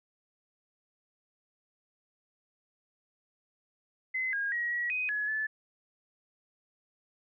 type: tone with pitch steps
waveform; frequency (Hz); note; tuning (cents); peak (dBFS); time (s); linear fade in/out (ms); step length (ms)
sine; 2044 / 1628 / 1902 / 1919 / 2505 / 1693 / 1738; C7 / G#6 / A#6 / A#6 / D#7 / G#6 / A6; -41 / -35 / +34 / +50 / +11 / +33 / -22; -29; 4.14-5.47; 10; 190
effects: none